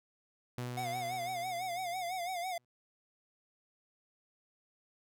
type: tone with exponential decay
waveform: sawtooth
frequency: 123.2 Hz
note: B2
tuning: 4 cents flat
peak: -32 dBFS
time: 0.58-2.65 s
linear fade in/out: 0 ms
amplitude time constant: 450 ms
type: tone with vibrato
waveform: square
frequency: 720 Hz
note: F#5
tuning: 47 cents flat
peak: -36 dBFS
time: 0.77-2.58 s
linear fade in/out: 5 ms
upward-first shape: sine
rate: 6 Hz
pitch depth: 92 cents each way
effects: none